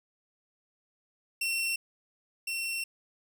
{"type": "tone pair in turn", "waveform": "sawtooth", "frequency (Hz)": [2714, 2714], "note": ["E7", "E7"], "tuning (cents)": [50, 50], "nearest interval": "unison", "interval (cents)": 0, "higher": "neither", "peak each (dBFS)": [-25, -28], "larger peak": "first", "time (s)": [[1.41, 1.76], [2.47, 2.84]], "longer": "second", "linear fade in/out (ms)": 5, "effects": []}